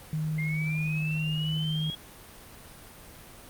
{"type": "tone", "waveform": "sine", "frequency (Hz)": 155.6, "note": "D#3", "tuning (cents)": 0, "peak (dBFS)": -27, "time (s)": [0.13, 1.9], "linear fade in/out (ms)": 0}
{"type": "linear sweep", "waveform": "sine", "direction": "up", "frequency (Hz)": [2093, 3322], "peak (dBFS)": -33, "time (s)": [0.38, 1.95], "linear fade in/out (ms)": 5}
{"effects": ["pink hiss -48 dBFS RMS until 3.49 s", "Opus 32 kbps"]}